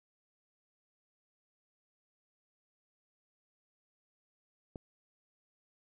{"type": "click", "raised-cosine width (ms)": 2, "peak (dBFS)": -29, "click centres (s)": 4.758, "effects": []}